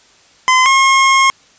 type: tone pair in turn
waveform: 25% pulse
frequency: 1027 / 1077.1 Hz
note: C6 / C6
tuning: -33 / +50 cents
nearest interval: minor second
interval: 83 cents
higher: second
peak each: -4 dBFS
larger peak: neither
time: 0.48-0.66 / 0.66-1.3 s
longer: second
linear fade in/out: 0 ms
effects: white hiss -48 dBFS RMS until 1.58 s + resampled to 16000 Hz